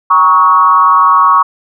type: tone with frequency modulation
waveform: sine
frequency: 1112 Hz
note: C#6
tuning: 5 cents sharp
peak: -4 dBFS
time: 0.1-1.43 s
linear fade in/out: 10 ms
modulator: 165 Hz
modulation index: 0.82
effects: none